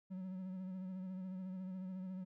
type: tone with vibrato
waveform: triangle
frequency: 186.5 Hz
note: F#3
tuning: 14 cents sharp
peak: -40 dBFS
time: 0.1-2.25 s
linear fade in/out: 20 ms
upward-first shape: sine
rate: 14 Hz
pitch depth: 36 cents each way
effects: none